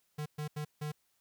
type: tone bursts at uneven times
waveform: square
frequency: 150.4 Hz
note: D3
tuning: 42 cents sharp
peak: -36 dBFS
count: 4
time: 0.18-0.26 / 0.38-0.48 / 0.56-0.65 / 0.81-0.92 s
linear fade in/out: 10 ms
effects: white hiss -75 dBFS RMS until 1.2 s